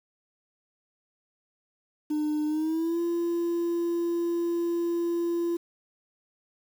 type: tone with pitch glide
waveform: sine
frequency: 302.2 to 341.2 Hz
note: D4 to F4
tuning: +50 to -40 cents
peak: -22 dBFS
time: 2.1-5.57 s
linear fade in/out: 10 ms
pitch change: +210 cents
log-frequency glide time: 2.46-3 s
effects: tanh soft clip ceiling -24 dBFS + 8-bit